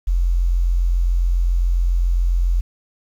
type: tone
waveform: sine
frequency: 43.65 Hz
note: F1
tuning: in tune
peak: -14 dBFS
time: 0.07-2.61 s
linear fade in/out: 10 ms
effects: 8-bit